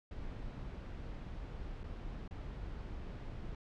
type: noise with dropouts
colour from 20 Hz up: brown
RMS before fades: -44 dBFS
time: 0.11-3.55 s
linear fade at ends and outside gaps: 2 ms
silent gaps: 1.834-1.84 / 2.278-2.309 s
effects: low-pass 4000 Hz 12 dB/octave